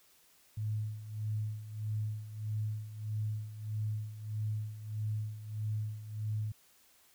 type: tone with tremolo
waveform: sine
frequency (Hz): 107.3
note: A2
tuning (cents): -43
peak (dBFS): -31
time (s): 0.57-6.52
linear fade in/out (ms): 5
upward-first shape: sine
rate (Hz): 1.6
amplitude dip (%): 75
effects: white hiss -65 dBFS RMS until 7.14 s